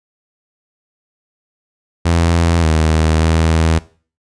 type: tone with pitch steps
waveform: sawtooth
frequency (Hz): 84.2 / 79.2 / 80.9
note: E2 / D#2 / E2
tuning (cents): +37 / +31 / -32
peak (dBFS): -7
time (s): 2.05-3.79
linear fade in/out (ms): 10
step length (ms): 580
effects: noise-tail reverb RT60 0.4 s tail -19 dB re dry + resampled to 22050 Hz